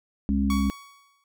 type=harmonic tone; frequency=68.4 Hz; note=C#2; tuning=23 cents flat; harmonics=1 / 3 / 4; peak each=-26 / -23 / -27 dBFS; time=0.29-0.7 s; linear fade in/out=0 ms
type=tone with exponential decay; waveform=sawtooth; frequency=1122 Hz; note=C#6; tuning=21 cents sharp; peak=-24 dBFS; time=0.5-1.24 s; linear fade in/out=2 ms; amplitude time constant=160 ms
effects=none